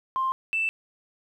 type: tone pair in turn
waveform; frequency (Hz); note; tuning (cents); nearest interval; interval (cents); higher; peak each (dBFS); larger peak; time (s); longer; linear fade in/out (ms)
sine; 1053 / 2653; C6 / E7; +11 / +10; octave + major third; 1599; second; -22; neither; 0.16-0.32 / 0.53-0.69; neither; 0
effects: tanh soft clip ceiling -18 dBFS + 10-bit